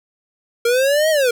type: linear two-way sweep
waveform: square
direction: up then down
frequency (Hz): 462.1 to 643 to 462.1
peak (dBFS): -14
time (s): 0.65-1.31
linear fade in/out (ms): 5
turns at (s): 1.1
effects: none